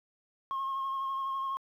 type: tone with vibrato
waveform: sine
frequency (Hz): 1078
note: C#6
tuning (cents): -49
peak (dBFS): -29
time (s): 0.51-1.57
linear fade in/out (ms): 0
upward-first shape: sine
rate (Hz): 12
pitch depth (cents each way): 21
effects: tanh soft clip ceiling -29 dBFS + 11-bit